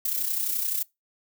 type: noise with amplitude modulation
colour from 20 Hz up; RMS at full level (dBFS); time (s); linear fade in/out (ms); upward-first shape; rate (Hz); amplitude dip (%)
violet; -25; 0.05-0.83; 5; sine; 31.7; 55
effects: noise-tail reverb RT60 0.2 s tail -23 dB re dry